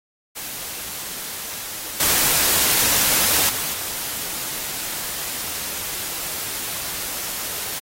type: noise with level steps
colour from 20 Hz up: white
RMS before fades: -31 / -18 / -25 / -28 dBFS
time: 0.35-7.8 s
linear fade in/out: 20 ms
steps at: 2 / 3.49 / 3.73 s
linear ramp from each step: 5 ms
effects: AAC 48 kbps